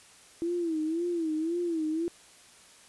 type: tone with vibrato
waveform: sine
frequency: 329.6 Hz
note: E4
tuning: in tune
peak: -27 dBFS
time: 0.42-2.08 s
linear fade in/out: 0 ms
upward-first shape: sine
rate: 1.9 Hz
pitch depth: 110 cents each way
effects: white hiss -55 dBFS RMS until 2.88 s + resampled to 24000 Hz